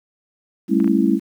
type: chord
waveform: sine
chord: A dominant seventh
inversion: third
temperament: just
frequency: 198 / 220 / 275 / 330 Hz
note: G3 / A3 / C#4 / E4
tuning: +18 / 0 / -14 / +2 cents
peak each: -19 dBFS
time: 0.68-1.2 s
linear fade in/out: 50 ms
type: clicks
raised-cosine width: 0.5 ms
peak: -21 dBFS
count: 3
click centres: 0.802 / 0.844 / 0.877 s
effects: 8-bit